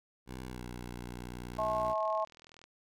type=tone with pitch glide; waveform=10% pulse; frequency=63.3 to 60.58 Hz; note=B1 to B1; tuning=+43 to -33 cents; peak=-33 dBFS; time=0.26-1.95 s; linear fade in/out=50 ms; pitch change=-76 cents; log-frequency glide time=0.47-0.63 s
type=click train; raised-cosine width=0.2 ms; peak=-37 dBFS; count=46; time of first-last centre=1.54-2.64 s; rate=40.9 Hz
type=harmonic tone; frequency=215.5 Hz; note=A3; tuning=36 cents flat; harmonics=3 / 4 / 5; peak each=-32 / -36 / -34 dBFS; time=1.58-2.25 s; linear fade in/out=10 ms
effects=none